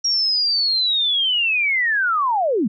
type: linear sweep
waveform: sine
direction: down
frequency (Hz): 5640 to 180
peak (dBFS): -16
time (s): 0.04-2.68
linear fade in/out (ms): 10
effects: none